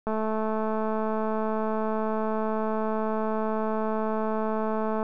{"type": "click train", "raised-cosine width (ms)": 1, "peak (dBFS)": -16, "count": 1082, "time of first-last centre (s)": [0.07, 5.029], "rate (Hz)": 218, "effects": []}